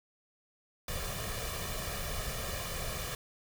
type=noise with comb filter; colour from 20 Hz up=pink; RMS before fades=-37 dBFS; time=0.88-3.15 s; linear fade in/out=2 ms; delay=1.7 ms; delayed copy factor=+0.7; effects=none